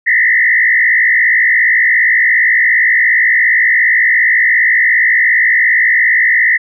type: tone with frequency modulation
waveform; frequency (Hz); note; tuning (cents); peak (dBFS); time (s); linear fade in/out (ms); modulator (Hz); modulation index
sine; 1926; B6; -44; -7; 0.06-6.58; 20; 57.3; 2.3
effects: none